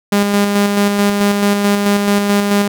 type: tone with tremolo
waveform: sawtooth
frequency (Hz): 202.9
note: G#3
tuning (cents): -40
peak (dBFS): -6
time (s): 0.12-2.68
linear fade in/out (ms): 5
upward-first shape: square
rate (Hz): 4.6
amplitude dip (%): 35
effects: none